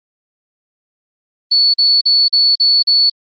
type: tone bursts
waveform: sine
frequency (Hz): 4435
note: C#8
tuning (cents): 0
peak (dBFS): -8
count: 6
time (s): 1.51-3.1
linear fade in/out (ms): 10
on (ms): 230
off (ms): 42
effects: Opus 24 kbps